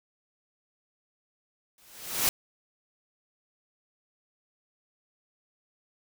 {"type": "noise with exponential growth", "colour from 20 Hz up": "white", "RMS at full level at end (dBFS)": -22, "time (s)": [1.78, 2.29], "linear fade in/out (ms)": 1, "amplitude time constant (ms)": 110, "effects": []}